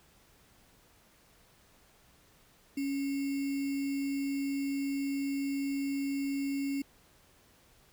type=tone with sample-and-hold; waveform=sine; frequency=277.2 Hz; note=C#4; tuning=in tune; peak=-30 dBFS; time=2.77-6.82 s; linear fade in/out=5 ms; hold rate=2450 Hz; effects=pink hiss -63 dBFS RMS until 7.92 s